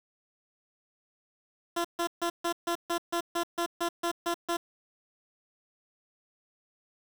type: tone bursts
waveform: 15% pulse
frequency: 342.2 Hz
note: F4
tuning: 35 cents flat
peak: -21 dBFS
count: 13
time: 1.76-4.571 s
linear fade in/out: 10 ms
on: 87 ms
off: 140 ms
effects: 8-bit